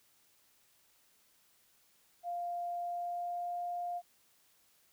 sine tone with pitch glide, 698.5 to 703.4 Hz, F5 to F5, 0 to +12 cents, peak -35 dBFS, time 2.23-4.02 s, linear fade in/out 50 ms, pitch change +12 cents, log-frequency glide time 2.77-3.59 s, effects white hiss -69 dBFS RMS until 4.92 s

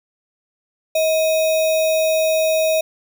sine tone with sample-and-hold, 635 Hz, D#5, 35 cents sharp, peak -14 dBFS, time 0.95-2.81 s, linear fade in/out 5 ms, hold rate 3150 Hz, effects none

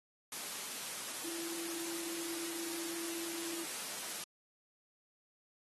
sine tone in noise, 336.3 Hz, E4, 35 cents sharp, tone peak -44 dBFS, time 1.24-3.64 s, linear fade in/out 2 ms, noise white, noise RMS -42 dBFS, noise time 0.32-4.24 s, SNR -5 dB, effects high-pass 200 Hz 12 dB/octave + AAC 32 kbps

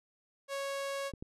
sawtooth tone, 553 Hz, C#5, 4 cents flat, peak -31 dBFS, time 0.48-1.12 s, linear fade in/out 50 ms
clicks, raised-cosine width 3 ms, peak -29 dBFS, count 2, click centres 1.137 / 1.225 s
effects low-pass 11000 Hz 12 dB/octave

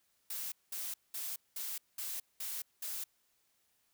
blue noise bursts, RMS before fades -40 dBFS, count 7, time 0.3-3.04 s, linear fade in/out 5 ms, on 220 ms, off 200 ms, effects white hiss -75 dBFS RMS until 3.93 s

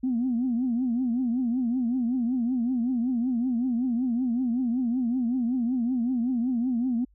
sine tone with vibrato, 245 Hz, B3, 14 cents flat, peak -22 dBFS, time 0.03-7.05 s, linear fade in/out 10 ms, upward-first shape triangle, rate 5.3 Hz, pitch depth 150 cents each way, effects tanh soft clip ceiling -18 dBFS + added 50 Hz sine -57 dBFS peak until 7.14 s

